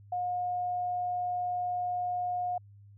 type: tone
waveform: sine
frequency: 718 Hz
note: F5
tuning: 48 cents sharp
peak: -29 dBFS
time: 0.12-2.58 s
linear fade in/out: 5 ms
effects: added 101 Hz sine -51 dBFS peak until 2.97 s